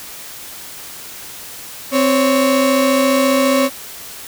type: tone pair together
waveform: 35% pulse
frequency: 261.4 / 557.4 Hz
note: C4 / C#5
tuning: -1 / +9 cents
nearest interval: octave + minor second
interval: 1310 cents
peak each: -13 dBFS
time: 1.91-3.7 s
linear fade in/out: 50 ms
effects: white hiss -33 dBFS RMS until 4.27 s

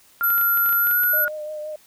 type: tone with pitch glide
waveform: sine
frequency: 1393 to 1443 Hz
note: F6 to F#6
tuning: -5 to -44 cents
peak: -20 dBFS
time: 0.21-1.28 s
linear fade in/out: 0 ms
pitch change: +61 cents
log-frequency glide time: 0.78-1 s
type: tone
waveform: sine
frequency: 12000 Hz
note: F#9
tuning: 23 cents sharp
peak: -18 dBFS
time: 0.23-1.25 s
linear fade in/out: 10 ms
type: clicks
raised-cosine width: 0.3 ms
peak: -21 dBFS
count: 10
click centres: 0.304 / 0.38 / 0.413 / 0.574 / 0.661 / 0.692 / 0.727 / 0.871 / 0.912 / 1.035 s
type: tone with vibrato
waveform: sine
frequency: 609 Hz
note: D#5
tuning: 37 cents flat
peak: -28 dBFS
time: 1.13-1.76 s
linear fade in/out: 5 ms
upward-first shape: triangle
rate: 5.8 Hz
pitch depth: 28 cents each way
effects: white hiss -54 dBFS RMS until 1.86 s

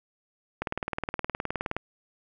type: click train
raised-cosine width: 0.5 ms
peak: -14 dBFS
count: 23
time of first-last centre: 0.62-1.766 s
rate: 19.2 Hz
effects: none

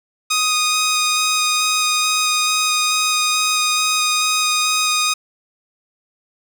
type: tone with vibrato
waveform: 10% pulse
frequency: 1244.5 Hz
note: D#6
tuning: in tune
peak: -7 dBFS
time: 0.3-5.14 s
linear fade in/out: 10 ms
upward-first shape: square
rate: 2.3 Hz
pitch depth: 8 cents each way
effects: none

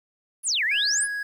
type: exponential two-way sweep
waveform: sine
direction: down then up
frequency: 11175 to 1661.2 to 11175 Hz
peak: -21 dBFS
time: 0.43-1.08 s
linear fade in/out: 50 ms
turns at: 0.64 s
type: tone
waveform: triangle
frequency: 1661.2 Hz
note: G#6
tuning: in tune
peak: -25 dBFS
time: 0.71-1.23 s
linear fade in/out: 5 ms
effects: 9-bit

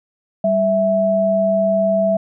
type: tone pair together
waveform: sine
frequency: 196 / 657.9 Hz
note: G3 / E5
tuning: 0 / -4 cents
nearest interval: octave + major sixth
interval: 2096 cents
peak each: -20 / -14 dBFS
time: 0.44-2.17 s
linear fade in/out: 5 ms
effects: none

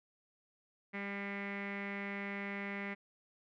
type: tone with low-pass filter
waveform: sawtooth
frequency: 200 Hz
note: G3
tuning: 35 cents sharp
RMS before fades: -41 dBFS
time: 0.93-2.95 s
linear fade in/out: 20 ms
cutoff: 2100 Hz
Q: 9
effects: none

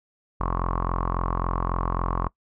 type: tone with low-pass filter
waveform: sawtooth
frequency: 43.65 Hz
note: F1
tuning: in tune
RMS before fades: -26 dBFS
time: 0.4-2.28 s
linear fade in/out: 10 ms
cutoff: 1100 Hz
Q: 9.6
effects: noise-tail reverb RT60 0.1 s tail -23 dB re dry

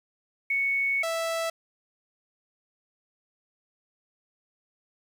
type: tone pair in turn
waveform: sine / sawtooth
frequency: 2217 / 659.1 Hz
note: C#7 / E5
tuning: 0 / 0 cents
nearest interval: octave + major sixth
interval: 2100 cents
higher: first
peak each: -23 dBFS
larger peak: neither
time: 0.5-1.03 / 1.03-1.5 s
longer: first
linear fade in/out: 5 ms
effects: low-pass 12000 Hz 12 dB/octave + 9-bit

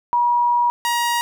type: tone pair in turn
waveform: sine / sawtooth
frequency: 961 / 949.4 Hz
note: B5 / A#5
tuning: -48 / +31 cents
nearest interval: unison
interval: 21 cents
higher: first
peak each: -14 / -14 dBFS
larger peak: neither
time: 0.13-0.7 / 0.85-1.21 s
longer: first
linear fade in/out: 0 ms
effects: none

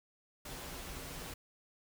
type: noise with comb filter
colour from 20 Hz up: pink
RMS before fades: -45 dBFS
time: 0.45-1.34 s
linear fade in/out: 5 ms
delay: 9.4 ms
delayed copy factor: -0.55
effects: none

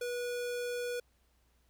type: tone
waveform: square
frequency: 486.5 Hz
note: B4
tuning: 26 cents flat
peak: -35 dBFS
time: 0.01-1 s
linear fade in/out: 5 ms
effects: added 60 Hz sine -69 dBFS peak until 1.69 s + pink hiss -74 dBFS RMS until 1.69 s

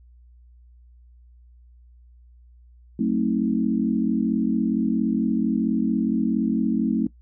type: chord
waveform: sine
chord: F# diminished seventh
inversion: none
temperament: just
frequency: 185 / 222 / 266.4 / 319.7 Hz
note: F#3 / A3 / C4 / Eb4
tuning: 0 / +16 / +31 / +47 cents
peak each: -27 / -22 / -25 / -27 dBFS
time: 2.99-7.07 s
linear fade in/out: 5 ms
effects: noise-tail reverb RT60 0.1 s tail -19 dB re dry + added 60 Hz sine -48 dBFS peak until 7.21 s

